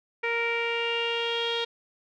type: tone with low-pass filter sweep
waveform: sawtooth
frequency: 466.2 Hz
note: A#4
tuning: in tune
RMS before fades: -28 dBFS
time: 0.23-1.65 s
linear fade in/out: 10 ms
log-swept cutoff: 2200 to 3500 Hz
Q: 7
effects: none